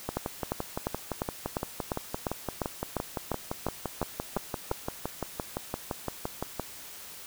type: two click trains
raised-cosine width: 1 ms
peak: -16 / -14 dBFS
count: 39 / 14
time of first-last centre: 0.09-6.597 / 0.17-4.715 s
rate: 5.84 / 2.86 Hz
effects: white hiss -45 dBFS RMS until 7.26 s